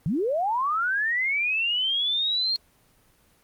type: linear sweep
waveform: sine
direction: up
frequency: 134 to 4259 Hz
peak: -22 dBFS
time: 0.06-2.56 s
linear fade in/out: 0 ms
effects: pink hiss -61 dBFS RMS until 3.43 s + Opus 24 kbps